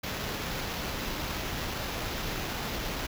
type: noise with sample-and-hold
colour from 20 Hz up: pink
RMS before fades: -34 dBFS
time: 0.03-3.07 s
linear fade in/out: 10 ms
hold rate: 8820 Hz
effects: none